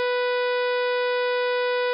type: harmonic tone with a mistuned harmonic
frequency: 493.9 Hz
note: B4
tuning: in tune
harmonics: 1 / 2 / 3 / 4 / 5 / 6 / 7 / 8 / 9 / 10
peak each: -22 / -30 / -31 / -35 / -36 / -42 / -40 / -42 / -44 / -45 dBFS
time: 0-1.93 s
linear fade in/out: 0 ms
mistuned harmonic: 8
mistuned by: -39 cents
effects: none